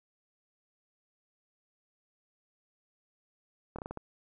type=slowing click train; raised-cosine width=1 ms; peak=-25 dBFS; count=6; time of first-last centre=3.76-3.973 s; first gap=26 ms; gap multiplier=1.25; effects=none